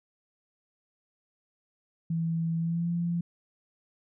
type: tone with pitch glide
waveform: sine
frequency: 164.81 to 171.41 Hz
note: E3 to F3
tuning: 0 to -32 cents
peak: -26 dBFS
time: 2.1-3.21 s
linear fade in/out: 5 ms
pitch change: +68 cents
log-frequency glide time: 2.58-2.9 s
effects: none